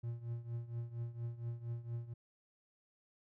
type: tone with tremolo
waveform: triangle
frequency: 117.8 Hz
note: A#2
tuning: 19 cents sharp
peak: -34 dBFS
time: 0.03-2.14 s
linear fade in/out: 10 ms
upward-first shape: triangle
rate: 4.3 Hz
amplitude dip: 85%
effects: none